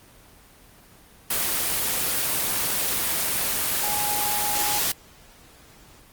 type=tone in noise; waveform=sine; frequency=830.6 Hz; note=G#5; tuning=in tune; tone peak=-28 dBFS; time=3.83-4.79 s; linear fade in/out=5 ms; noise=white; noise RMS=-24 dBFS; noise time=1.3-4.92 s; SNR=-7 dB; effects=pink hiss -51 dBFS RMS until 6.12 s + Opus 24 kbps